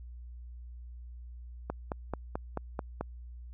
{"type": "click train", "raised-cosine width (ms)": 1, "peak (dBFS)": -19, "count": 7, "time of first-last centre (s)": [1.7, 3.01], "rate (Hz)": 4.58, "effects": ["added 60 Hz sine -43 dBFS peak until 3.53 s"]}